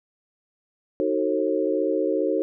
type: chord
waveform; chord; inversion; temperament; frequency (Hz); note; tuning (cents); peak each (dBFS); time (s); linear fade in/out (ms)
sine; D# diminished seventh; none; just; 311.1 / 373.4 / 448 / 537.6; D#4 / F#4 / A4 / C5; 0 / +16 / +31 / +47; -26; 1-2.42; 0
effects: none